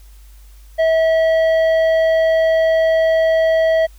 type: tone with tanh clipping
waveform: sine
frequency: 647 Hz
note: E5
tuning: 32 cents flat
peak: -13 dBFS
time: 0.78-3.87 s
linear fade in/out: 20 ms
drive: 9 dB
effects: added 50 Hz sine -39 dBFS peak until 3.98 s + white hiss -53 dBFS RMS until 3.98 s